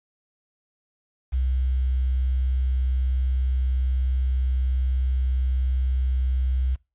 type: tone with quantisation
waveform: sine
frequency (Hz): 64.2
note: C2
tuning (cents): -32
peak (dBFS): -20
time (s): 1.32-6.76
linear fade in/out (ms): 20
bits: 8
effects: noise-tail reverb RT60 0.3 s tail -25 dB re dry + resampled to 8000 Hz